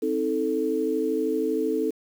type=chord; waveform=sine; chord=A diminished; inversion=first; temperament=just; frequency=264 / 316.8 / 440 Hz; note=C4 / Eb4 / A4; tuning=+16 / +31 / 0 cents; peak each=-29 / -27 / -25 dBFS; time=0.02-1.91 s; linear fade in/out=10 ms; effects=8-bit